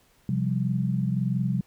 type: chord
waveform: sine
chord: C suspended fourth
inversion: none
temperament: equal with one note detuned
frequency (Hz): 130.21 / 174.61 / 196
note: C3 / F3 / G3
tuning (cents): -8 / 0 / 0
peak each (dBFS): -26 / -28 / -28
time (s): 0.29-1.61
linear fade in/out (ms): 2
effects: pink hiss -62 dBFS RMS until 1.66 s